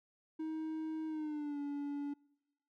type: tone with pitch glide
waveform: triangle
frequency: 315.9 to 286.4 Hz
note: D#4 to D4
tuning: +26 to -43 cents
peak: -35 dBFS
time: 0.39-2.14 s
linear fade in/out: 10 ms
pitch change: -169 cents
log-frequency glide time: 1.07-1.59 s
effects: noise-tail reverb RT60 0.9 s tail -26 dB re dry